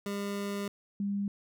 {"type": "tone pair in turn", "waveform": ["25% pulse", "sine"], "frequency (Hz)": [201.5, 200.8], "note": ["G3", "G3"], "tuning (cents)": [48, 42], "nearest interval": "unison", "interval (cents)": 6, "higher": "first", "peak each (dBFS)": [-29, -29], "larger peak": "neither", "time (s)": [[0.06, 0.68], [1, 1.28]], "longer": "first", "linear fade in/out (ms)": 2, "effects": []}